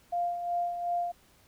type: tone with tremolo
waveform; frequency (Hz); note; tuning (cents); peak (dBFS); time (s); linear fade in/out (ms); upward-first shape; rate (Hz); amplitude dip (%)
sine; 698.5; F5; 0; -26; 0.12-1.12; 10; sine; 2.7; 55
effects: pink hiss -62 dBFS RMS until 1.47 s